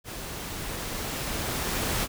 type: noise with level ramp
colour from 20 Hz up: pink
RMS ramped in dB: -38 to -27 dBFS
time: 0.04-2.08 s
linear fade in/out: 50 ms
effects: none